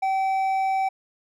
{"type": "tone with hard clipping", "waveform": "sine", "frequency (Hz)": 769, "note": "G5", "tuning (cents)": -33, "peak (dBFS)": -22, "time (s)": [0.02, 0.89], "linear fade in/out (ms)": 10, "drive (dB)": 5, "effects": []}